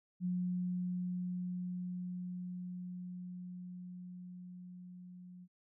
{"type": "tone with level ramp", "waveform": "sine", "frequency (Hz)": 180, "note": "F#3", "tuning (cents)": -47, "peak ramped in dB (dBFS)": [-32, -50], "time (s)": [0.2, 5.48], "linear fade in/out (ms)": 50, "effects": []}